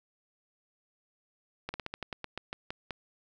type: slowing click train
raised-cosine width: 0.3 ms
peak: -20 dBFS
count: 12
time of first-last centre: 1.69-2.907 s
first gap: 50 ms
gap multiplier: 1.15
effects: none